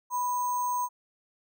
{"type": "tone with sample-and-hold", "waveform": "sine", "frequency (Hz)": 987.8, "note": "B5", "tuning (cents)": 0, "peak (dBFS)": -26, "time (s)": [0.1, 0.89], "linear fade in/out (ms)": 50, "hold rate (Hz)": 7350, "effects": []}